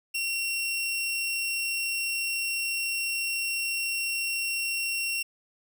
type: tone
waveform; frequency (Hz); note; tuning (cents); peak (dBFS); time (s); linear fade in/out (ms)
sawtooth; 2734; F7; -37; -24; 0.14-5.23; 10
effects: none